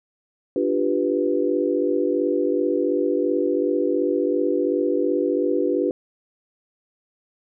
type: chord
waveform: sine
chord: G dominant seventh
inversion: second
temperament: equal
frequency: 293.7 / 349.2 / 392 / 493.9 Hz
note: D4 / F4 / G4 / B4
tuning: 0 / 0 / 0 / 0 cents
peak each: -24 dBFS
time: 0.56-5.91 s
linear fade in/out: 2 ms
effects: none